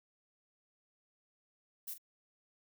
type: noise with echo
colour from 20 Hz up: violet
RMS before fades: -42 dBFS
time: 1.87-1.94 s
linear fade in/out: 10 ms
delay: 42 ms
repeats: 1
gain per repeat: -11 dB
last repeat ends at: 1.982 s
effects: none